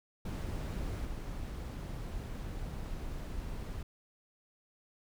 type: noise with level steps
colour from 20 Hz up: brown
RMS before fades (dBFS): -37 / -40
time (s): 0.25-3.83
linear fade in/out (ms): 5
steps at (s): 1.05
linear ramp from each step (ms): 2
effects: none